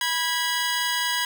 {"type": "tone pair together", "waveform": "15% pulse", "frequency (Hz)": [981, 1643.2], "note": ["B5", "G#6"], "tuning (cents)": [-12, -19], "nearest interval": "major sixth", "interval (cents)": 893, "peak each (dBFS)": -19, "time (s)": [0.01, 1.25], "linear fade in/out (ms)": 2, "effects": []}